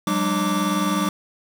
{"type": "tone cluster", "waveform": "square", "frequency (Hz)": [184.3, 204.2, 301, 1164], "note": ["F#3", "G#3", "D4", "D6"], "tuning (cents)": [-7, -29, 43, -16], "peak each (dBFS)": -26, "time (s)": [0.07, 1.09], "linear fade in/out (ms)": 2, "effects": []}